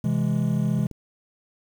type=chord; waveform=triangle; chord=C augmented; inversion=none; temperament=equal; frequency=130.81 / 164.81 / 207.7 Hz; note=C3 / E3 / G#3; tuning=0 / 0 / 0 cents; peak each=-23 dBFS; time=0.04-0.87 s; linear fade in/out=5 ms
type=clicks; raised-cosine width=3 ms; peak=-25 dBFS; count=2; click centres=0.791 / 0.913 s
effects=8-bit